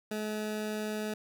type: tone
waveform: 20% pulse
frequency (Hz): 213.6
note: G#3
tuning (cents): +49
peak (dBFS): -28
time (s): 0.11-1.14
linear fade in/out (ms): 5
effects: none